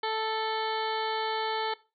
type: harmonic tone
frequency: 440 Hz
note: A4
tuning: in tune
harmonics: 1 / 2 / 3 / 4 / 5 / 7 / 8 / 9 / 10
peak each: -33 / -31 / -38 / -39 / -40 / -40 / -43 / -43 / -43 dBFS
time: 0.03-1.74 s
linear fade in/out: 5 ms
effects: noise-tail reverb RT60 0.3 s tail -20 dB re dry